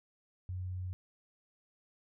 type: tone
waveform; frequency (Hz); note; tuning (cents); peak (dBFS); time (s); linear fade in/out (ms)
sine; 91.6; F#2; -17; -36; 0.49-0.93; 0
effects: none